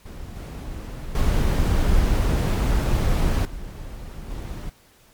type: noise with level steps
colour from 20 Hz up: brown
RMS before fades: -35 / -32 / -19 / -35 / -31 dBFS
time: 0.05-4.7 s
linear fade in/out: 10 ms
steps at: 0.36 / 1.15 / 3.45 / 4.3 s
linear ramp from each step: 2 ms
effects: pink hiss -55 dBFS RMS until 5.13 s + MP3 96 kbps